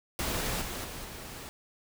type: noise with level steps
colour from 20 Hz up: pink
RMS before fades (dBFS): -32 / -37 / -41 / -43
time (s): 0.19-1.49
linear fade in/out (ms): 0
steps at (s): 0.61 / 0.84 / 1.04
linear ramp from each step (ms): 10
effects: none